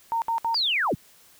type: tone bursts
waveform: sine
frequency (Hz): 917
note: A#5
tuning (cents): -29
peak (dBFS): -22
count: 3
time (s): 0.12-0.545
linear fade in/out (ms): 0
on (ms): 99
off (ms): 64
type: linear sweep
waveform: sine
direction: down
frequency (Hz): 4964 to 51.91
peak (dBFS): -21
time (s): 0.54-0.95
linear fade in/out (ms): 10
effects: white hiss -55 dBFS RMS until 1.39 s